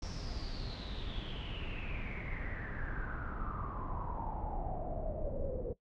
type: noise with low-pass filter sweep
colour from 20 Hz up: brown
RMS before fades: -39 dBFS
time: 0.02-5.73 s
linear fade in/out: 5 ms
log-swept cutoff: 5600 to 480 Hz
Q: 9.4
effects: noise-tail reverb RT60 0.1 s tail -18 dB re dry